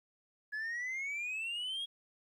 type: exponential sweep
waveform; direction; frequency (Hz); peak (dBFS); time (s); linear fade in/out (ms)
sine; up; 1687 to 3322; -33; 0.52-1.86; 20
effects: tanh soft clip ceiling -35 dBFS + 12-bit